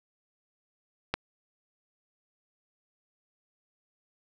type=click; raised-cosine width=0.3 ms; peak=-11 dBFS; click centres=1.14 s; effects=8-bit